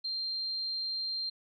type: tone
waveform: sine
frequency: 4174 Hz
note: C8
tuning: 5 cents flat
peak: -32 dBFS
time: 0.04-1.3 s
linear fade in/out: 10 ms
effects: none